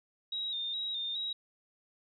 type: tone with vibrato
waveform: sine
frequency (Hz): 3729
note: A#7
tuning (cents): 0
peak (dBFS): -33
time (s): 0.32-1.33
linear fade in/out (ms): 5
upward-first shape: square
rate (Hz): 2.4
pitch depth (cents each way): 47
effects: none